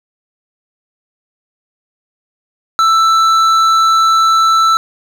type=tone with hard clipping; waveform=triangle; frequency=1325 Hz; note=E6; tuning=9 cents sharp; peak=-9 dBFS; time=2.79-4.77 s; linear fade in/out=0 ms; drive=12 dB; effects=none